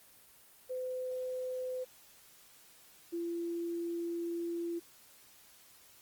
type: tone pair in turn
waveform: sine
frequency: 509 / 340.5 Hz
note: C5 / F4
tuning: -48 / -44 cents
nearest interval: perfect fifth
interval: 696 cents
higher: first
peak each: -35 / -34 dBFS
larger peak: second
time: 0.69-1.85 / 3.12-4.8 s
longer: second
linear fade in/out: 20 ms
effects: white hiss -60 dBFS RMS until 6.01 s + Opus 24 kbps